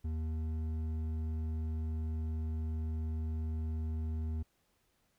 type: tone with hard clipping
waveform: triangle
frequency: 79.3 Hz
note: D#2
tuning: 33 cents sharp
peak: -35 dBFS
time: 0.04-4.43 s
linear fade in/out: 10 ms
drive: 11 dB
effects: pink hiss -75 dBFS RMS until 5.18 s